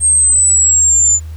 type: linear sweep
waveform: sine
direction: down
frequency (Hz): 8500 to 7040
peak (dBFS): -7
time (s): 0-1.2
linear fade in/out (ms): 50
effects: added 79 Hz sine -24 dBFS peak until 1.36 s + pink hiss -46 dBFS RMS until 1.36 s